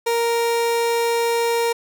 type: tone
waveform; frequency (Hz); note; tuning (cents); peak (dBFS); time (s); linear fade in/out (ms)
30% pulse; 466.6; A#4; +2; -15; 0.06-1.73; 10
effects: none